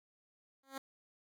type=tone with exponential growth; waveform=10% pulse; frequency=269.6 Hz; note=C#4; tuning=48 cents flat; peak=-30 dBFS; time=0.63-0.78 s; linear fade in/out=5 ms; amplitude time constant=32 ms; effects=none